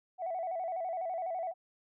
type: tone with vibrato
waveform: sine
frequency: 702 Hz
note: F5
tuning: 9 cents sharp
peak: -32 dBFS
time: 0.18-1.54 s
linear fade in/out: 50 ms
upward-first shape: square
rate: 12 Hz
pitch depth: 98 cents each way
effects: tanh soft clip ceiling -29 dBFS